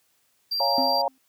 triangle tone, 4721 Hz, D8, 8 cents sharp, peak -23 dBFS, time 0.51-1.02 s, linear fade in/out 10 ms
sine chord, Bb minor seventh, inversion first, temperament equal, 554.4 / 698.5 / 830.6 / 932.3 Hz, Db5 / F5 / Ab5 / Bb5, 0 / 0 / 0 / 0 cents, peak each -27 dBFS, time 0.6-1.08 s, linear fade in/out 2 ms
triangle tone with exponential decay, 263.7 Hz, C4, 14 cents sharp, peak -22 dBFS, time 0.78-1.18 s, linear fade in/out 1 ms, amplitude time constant 85 ms
effects white hiss -67 dBFS RMS until 1.28 s + high-pass 60 Hz 12 dB/octave

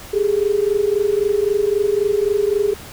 sine tone pair together, 400.2 / 424 Hz, G4 / G#4, +36 / +36 cents, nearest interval minor second, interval 100 cents, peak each -17 / -18 dBFS, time 0.13-2.74 s, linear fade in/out 10 ms, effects pink hiss -37 dBFS RMS until 2.92 s

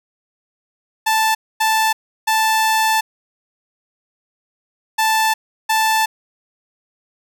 sawtooth tone bursts at uneven times, 880 Hz, A5, in tune, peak -10 dBFS, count 5, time 1.06-1.35 / 1.6-1.93 / 2.27-3.01 / 4.98-5.34 / 5.69-6.06 s, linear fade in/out 10 ms, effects none

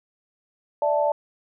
sine chord, D suspended second, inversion none, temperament equal, 587.3 / 659.3 / 880 Hz, D5 / E5 / A5, 0 / 0 / 0 cents, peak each -21 / -26 / -24 dBFS, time 0.82-1.12 s, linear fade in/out 2 ms, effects none

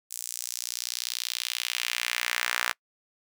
sawtooth tone with high-pass filter sweep, 60.3 Hz, B1, 41 cents flat, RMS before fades -32 dBFS, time 0.1-2.73 s, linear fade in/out 20 ms, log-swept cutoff 8100 to 1500 Hz, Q 1.6, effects noise-tail reverb RT60 0.1 s tail -25 dB re dry

